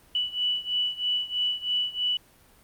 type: beating tone pair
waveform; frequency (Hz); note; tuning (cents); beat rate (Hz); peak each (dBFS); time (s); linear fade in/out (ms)
sine; 2960 / 2963.1; F#7 / F#7; 0 / +2; 3.1; -27 / -29; 0.15-2.17; 2
effects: pink hiss -57 dBFS RMS until 2.63 s + Opus 32 kbps

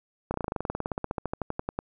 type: slowing click train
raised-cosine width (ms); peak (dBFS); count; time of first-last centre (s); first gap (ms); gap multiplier
1; -15; 26; 0.31-1.79; 31; 1.05
effects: none

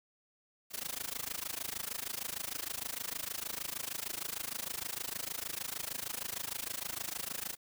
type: noise with amplitude modulation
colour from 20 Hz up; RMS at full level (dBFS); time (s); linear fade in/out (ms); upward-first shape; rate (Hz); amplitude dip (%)
white; -36; 0.7-7.57; 50; sine; 26.5; 95
effects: none

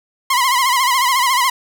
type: tone with vibrato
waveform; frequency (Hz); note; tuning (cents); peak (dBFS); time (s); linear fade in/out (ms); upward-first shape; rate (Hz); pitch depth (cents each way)
sawtooth; 1024; C6; -38; -9; 0.3-1.5; 5; sine; 14; 100
effects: none

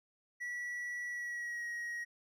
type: tone with pitch glide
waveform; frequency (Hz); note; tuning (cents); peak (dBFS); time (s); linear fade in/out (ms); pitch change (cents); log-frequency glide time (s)
triangle; 1944 to 1894.1; B6 to A#6; -28 to +27; -36; 0.4-2.05; 20; -45; 1.09-1.66
effects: none

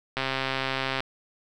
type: click train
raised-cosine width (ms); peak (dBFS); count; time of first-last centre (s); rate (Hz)
0.3; -11; 112; 0.17-1.005; 133
effects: none

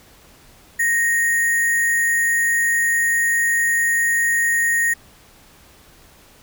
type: tone with sample-and-hold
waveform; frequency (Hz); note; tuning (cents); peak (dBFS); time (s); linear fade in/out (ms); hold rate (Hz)
sine; 1864.7; A#6; 0; -15; 0.79-4.94; 10; 8820
effects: pink hiss -49 dBFS RMS until 6.42 s

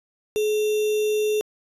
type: tone with sample-and-hold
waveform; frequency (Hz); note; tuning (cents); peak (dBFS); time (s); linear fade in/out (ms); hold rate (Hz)
sine; 425.1; G#4; +40; -19; 0.36-1.41; 0; 3150
effects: resampled to 32000 Hz

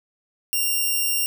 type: tone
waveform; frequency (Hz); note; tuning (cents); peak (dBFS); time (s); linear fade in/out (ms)
5% pulse; 2781; F7; -8; -11; 0.53-1.26; 0
effects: none

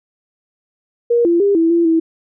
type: tone with pitch steps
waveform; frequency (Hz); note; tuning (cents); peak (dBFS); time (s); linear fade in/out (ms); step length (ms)
sine; 473.7 / 341.4 / 401.9 / 329.1 / 339.1 / 326; A#4 / F4 / G4 / E4 / E4 / E4; +28 / -39 / +43 / -3 / +49 / -19; -10; 1.1-2; 10; 150
effects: none

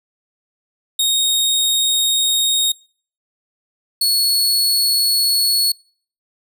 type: tone pair in turn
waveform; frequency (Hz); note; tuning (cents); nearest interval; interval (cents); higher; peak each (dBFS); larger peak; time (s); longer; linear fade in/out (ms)
sawtooth; 3729 / 4383; A#7 / C#8; 0 / -20; minor third; 280; second; -11; neither; 0.99-2.72 / 4.01-5.72; first; 5
effects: noise-tail reverb RT60 0.5 s tail -26 dB re dry

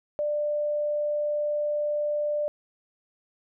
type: tone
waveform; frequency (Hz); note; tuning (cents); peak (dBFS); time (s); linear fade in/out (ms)
sine; 593; D5; +17; -24; 0.19-2.48; 0
effects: none

